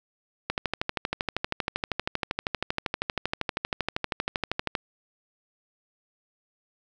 click train, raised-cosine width 0.3 ms, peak -10 dBFS, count 55, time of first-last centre 0.5-4.752 s, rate 12.7 Hz, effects none

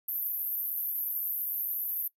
white band-pass noise, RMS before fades -33 dBFS, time 0.08-2.08 s, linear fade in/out 5 ms, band 12000 to 14000 Hz, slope 96 dB/octave, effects noise-tail reverb RT60 0.1 s tail -22 dB re dry

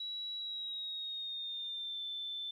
sine tone with pitch glide, 3900 to 3535 Hz, B7 to A7, -23 to +7 cents, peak -38 dBFS, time 0-2.51 s, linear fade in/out 5 ms, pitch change -170 cents, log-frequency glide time 0.37-2.03 s, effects 12-bit

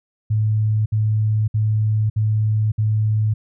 sine tone bursts, 107.9 Hz, A2, 33 cents flat, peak -15 dBFS, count 5, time 0.3-3.34 s, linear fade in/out 10 ms, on 560 ms, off 60 ms, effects none

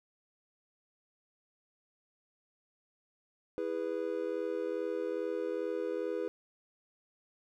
triangle chord, E major, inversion none, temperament just, 329.6 / 412 / 494.4 Hz, E4 / G#4 / B4, 0 / -14 / +2 cents, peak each -37 / -35 / -34 dBFS, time 3.58-6.28 s, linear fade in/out 0 ms, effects none

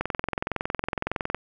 click train, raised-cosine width 0.5 ms, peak -11 dBFS, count 30, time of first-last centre 0.01-1.346 s, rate 21.7 Hz, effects none

